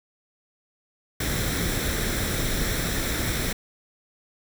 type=noise with comb filter; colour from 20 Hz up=pink; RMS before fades=-26 dBFS; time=1.2-3.53 s; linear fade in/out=5 ms; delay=0.53 ms; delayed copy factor=+0.55; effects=none